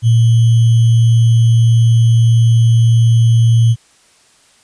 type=tone with sample-and-hold; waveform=sine; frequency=115.2 Hz; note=A#2; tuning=20 cents flat; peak=-6 dBFS; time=0.02-3.76 s; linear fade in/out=50 ms; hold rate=3150 Hz; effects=white hiss -50 dBFS RMS until 4.63 s + resampled to 22050 Hz